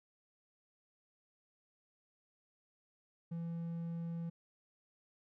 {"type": "tone", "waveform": "triangle", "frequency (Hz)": 167.8, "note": "E3", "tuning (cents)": 31, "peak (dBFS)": -36, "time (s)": [3.31, 4.3], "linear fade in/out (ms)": 10, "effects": []}